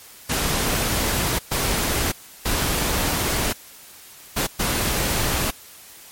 pink noise bursts at uneven times, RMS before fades -22 dBFS, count 5, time 0.29-1.39 / 1.51-2.12 / 2.45-3.53 / 4.36-4.47 / 4.59-5.51 s, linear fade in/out 10 ms, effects white hiss -44 dBFS RMS until 6.11 s + MP3 64 kbps

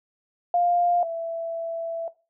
sine tone pair in turn, 701 / 664.4 Hz, F5 / E5, +6 / +13 cents, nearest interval minor second, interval 93 cents, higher first, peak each -18 / -26 dBFS, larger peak first, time 0.54-1.03 / 1.03-2.08 s, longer second, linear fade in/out 2 ms, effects noise-tail reverb RT60 0.3 s tail -18 dB re dry

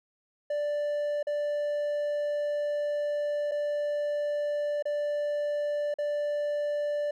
triangle tone with dropouts, 587.3 Hz, D5, in tune, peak -25 dBFS, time 0.5-7.11 s, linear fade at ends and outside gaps 5 ms, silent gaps 1.229-1.269 / 3.513-3.517 / 4.825-4.854 / 5.941-5.985 s, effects none

